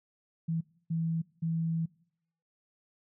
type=tone bursts at uneven times; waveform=sine; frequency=164 Hz; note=E3; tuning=9 cents flat; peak=-28 dBFS; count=3; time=0.48-0.61 / 0.9-1.22 / 1.42-1.86 s; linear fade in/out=10 ms; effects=noise-tail reverb RT60 0.7 s tail -23 dB re dry